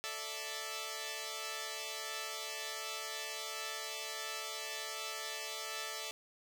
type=chord; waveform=5% pulse; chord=A suspended fourth; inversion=none; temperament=equal; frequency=440 / 587.3 / 659.3 Hz; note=A4 / D5 / E5; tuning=0 / 0 / 0 cents; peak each=-33 dBFS; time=0.04-6.11 s; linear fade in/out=0 ms; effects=none